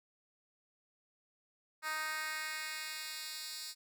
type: tone with high-pass filter sweep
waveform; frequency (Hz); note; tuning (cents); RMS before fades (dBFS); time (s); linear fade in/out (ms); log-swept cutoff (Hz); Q
10% pulse; 311.1; D#4; 0; -41; 1.82-3.75; 50; 1300 to 4600; 1.4
effects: none